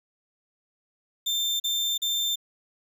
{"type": "tone bursts", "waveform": "35% pulse", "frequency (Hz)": 3581, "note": "A7", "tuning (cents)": 30, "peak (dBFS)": -22, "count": 3, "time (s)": [1.26, 2.358], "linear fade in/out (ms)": 10, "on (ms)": 340, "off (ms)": 39, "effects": []}